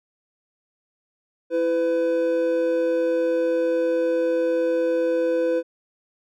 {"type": "tone pair together", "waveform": "triangle", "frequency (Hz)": [332.4, 503], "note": ["E4", "B4"], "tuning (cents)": [15, 32], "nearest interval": "perfect fifth", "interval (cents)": 717, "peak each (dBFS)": [-23, -18], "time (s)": [1.5, 5.63], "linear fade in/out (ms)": 50, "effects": []}